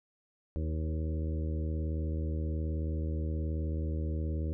harmonic tone with a mistuned harmonic, 78.8 Hz, D#2, 23 cents sharp, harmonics 1 / 2 / 3 / 4 / 5 / 6 / 7, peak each -31 / -40 / -44 / -42 / -47 / -48 / -49 dBFS, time 0.56-4.53 s, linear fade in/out 0 ms, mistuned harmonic 6, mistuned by +16 cents, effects none

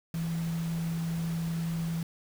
sine tone in noise, 165.8 Hz, E3, 10 cents sharp, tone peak -29 dBFS, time 0.14-2.03 s, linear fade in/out 2 ms, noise pink, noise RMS -45 dBFS, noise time 0.14-2.03 s, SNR +13 dB, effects none

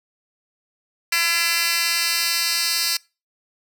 10% pulse tone with high-pass filter sweep, 337.7 Hz, E4, 42 cents sharp, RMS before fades -21 dBFS, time 1.12-2.97 s, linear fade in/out 5 ms, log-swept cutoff 2600 to 3900 Hz, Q 1.6, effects noise-tail reverb RT60 0.3 s tail -25 dB re dry

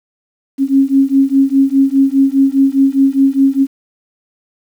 sine beating tone pair, 269.6 / 274.5 Hz, C#4 / C#4, -48 / -17 cents, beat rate 4.9 Hz, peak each -11 dBFS, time 0.58-3.67 s, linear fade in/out 50 ms, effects 7-bit

